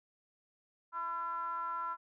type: ring-modulated tone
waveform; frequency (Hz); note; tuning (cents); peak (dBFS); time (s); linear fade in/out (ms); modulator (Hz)
triangle; 174.1; F3; -5; -30; 0.92-1.97; 50; 1180
effects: none